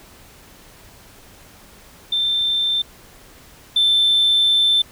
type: tone pair in turn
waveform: sine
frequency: 3568 / 3545 Hz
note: A7 / A7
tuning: +23 / +12 cents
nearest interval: unison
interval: 11 cents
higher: first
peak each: -16 / -11 dBFS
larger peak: second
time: 2.12-2.82 / 3.76-4.82 s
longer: second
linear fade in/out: 5 ms
effects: tanh soft clip ceiling -10 dBFS + pink hiss -46 dBFS RMS until 4.91 s